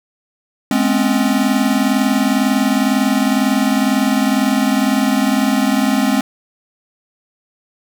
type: tone cluster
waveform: square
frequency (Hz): 210.1 / 252.2 / 272.1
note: G#3 / B3 / C#4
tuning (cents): +20 / +36 / -32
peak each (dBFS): -18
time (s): 0.71-6.21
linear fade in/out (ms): 2
effects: none